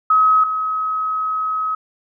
sine tone pair in turn, 1275 / 1275 Hz, D#6 / D#6, +42 / +42 cents, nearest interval unison, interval 0 cents, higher neither, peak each -10 / -18 dBFS, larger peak first, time 0.1-0.44 / 0.44-1.75 s, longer second, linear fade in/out 5 ms, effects none

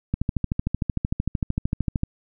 click train, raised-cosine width 5 ms, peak -10 dBFS, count 26, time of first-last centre 0.14-2.034 s, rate 13.2 Hz, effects none

